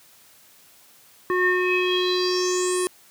square tone with low-pass filter sweep, 363.5 Hz, F#4, 31 cents flat, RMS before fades -22 dBFS, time 1.3-2.87 s, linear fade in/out 0 ms, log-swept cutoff 1500 to 10000 Hz, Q 7.7, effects white hiss -53 dBFS RMS until 3.1 s + high-pass 80 Hz 12 dB/octave

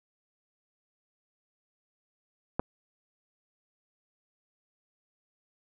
clicks, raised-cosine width 1 ms, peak -13 / -24 dBFS, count 2, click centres 2.595 / 2.599 s, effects none

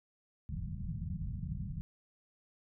white low-pass noise, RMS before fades -39 dBFS, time 0.49-1.81 s, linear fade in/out 0 ms, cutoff 180 Hz, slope 48 dB/octave, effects none

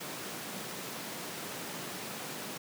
pink high-pass noise, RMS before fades -41 dBFS, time 0-2.58 s, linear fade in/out 10 ms, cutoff 150 Hz, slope 24 dB/octave, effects none

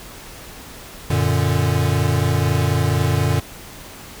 square chord, Gb augmented, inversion none, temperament equal, 92.5 / 116.54 / 146.83 Hz, Gb2 / Bb2 / D3, 0 / 0 / 0 cents, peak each -21 dBFS, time 1.1-3.4 s, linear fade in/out 5 ms, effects pink hiss -38 dBFS RMS until 4.2 s

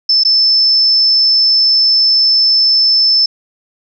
sine tone with dropouts, 5274 Hz, E8, in tune, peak -7 dBFS, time 0.09-3.26 s, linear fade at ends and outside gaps 5 ms, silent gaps 0.236-0.249 s, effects none

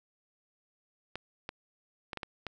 clicks, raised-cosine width 0.3 ms, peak -21 dBFS, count 6, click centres 1.156 / 1.491 / 2.132 / 2.173 / 2.232 / 2.467 s, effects none

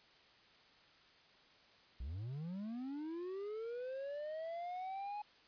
triangle linear sweep, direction up, 55 to 841 Hz, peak -39 dBFS, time 2-5.22 s, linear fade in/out 5 ms, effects white hiss -65 dBFS RMS until 5.47 s + resampled to 11025 Hz

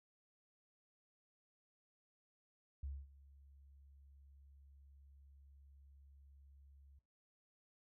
sine tone with ADSR envelope, 69.3 Hz, C#2, in tune, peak -40 dBFS, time 2.83-6.99 s, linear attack 5 ms, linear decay 230 ms, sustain -21 dB, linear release 5 ms, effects noise-tail reverb RT60 0.3 s tail -19 dB re dry + tanh soft clip ceiling -36 dBFS

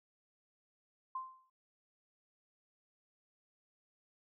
sine tone with exponential decay, 1043 Hz, C6, 6 cents flat, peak -35 dBFS, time 1.15-1.5 s, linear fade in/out 5 ms, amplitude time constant 74 ms, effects none

